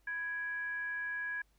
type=tone with frequency modulation; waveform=sine; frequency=1661.2 Hz; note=G#6; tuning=in tune; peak=-35 dBFS; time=0.07-1.42 s; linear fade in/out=5 ms; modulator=668 Hz; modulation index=0.3; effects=added 50 Hz sine -69 dBFS peak until 1.58 s + pink hiss -75 dBFS RMS until 1.58 s